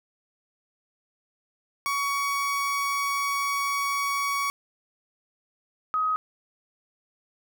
30% pulse / sine tone pair in turn, 1124 / 1261.6 Hz, C#6 / D#6, +24 / +24 cents, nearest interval major second, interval 200 cents, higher second, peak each -22 dBFS, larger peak neither, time 1.86-4.5 / 5.94-6.16 s, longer first, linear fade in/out 0 ms, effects none

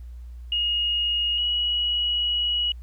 sine tone pair in turn, 2869 / 2914 Hz, F7 / F#7, +46 / -27 cents, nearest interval unison, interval 27 cents, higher second, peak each -21 dBFS, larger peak neither, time 0.52-1.38 / 1.38-2.72 s, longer second, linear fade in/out 2 ms, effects added 60 Hz sine -36 dBFS peak until 2.82 s + pink hiss -65 dBFS RMS until 2.82 s

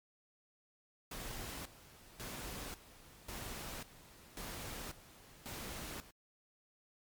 pink noise with tremolo, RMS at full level -45 dBFS, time 1.11-6.11 s, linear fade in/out 5 ms, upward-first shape square, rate 0.92 Hz, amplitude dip 80%, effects MP3 96 kbps

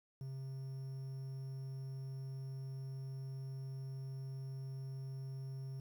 triangle tone with quantisation, 133.5 Hz, C3, 35 cents sharp, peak -40 dBFS, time 0.21-5.8 s, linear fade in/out 2 ms, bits 11, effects none

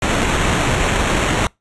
pink noise with sample-and-hold, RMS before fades -17 dBFS, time 0.02-1.47 s, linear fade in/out 2 ms, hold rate 4900 Hz, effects noise-tail reverb RT60 0.2 s tail -26 dB re dry + resampled to 24000 Hz

